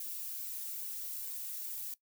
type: noise with flanger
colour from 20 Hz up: violet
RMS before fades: -41 dBFS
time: 0-1.94 s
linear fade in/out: 2 ms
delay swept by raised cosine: 1.5 to 3 ms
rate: 2.4 Hz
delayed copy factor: -0.7
effects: noise-tail reverb RT60 0.1 s tail -18 dB re dry